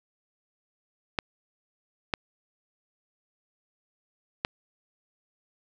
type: clicks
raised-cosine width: 0.3 ms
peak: -9 dBFS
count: 3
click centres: 1.188 / 2.138 / 4.449 s
effects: none